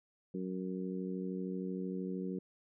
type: harmonic tone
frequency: 93 Hz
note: F#2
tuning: 9 cents sharp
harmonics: 2 / 3 / 4 / 5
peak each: -38 / -43 / -43 / -46 dBFS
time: 0.34-2.39 s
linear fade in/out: 5 ms
effects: none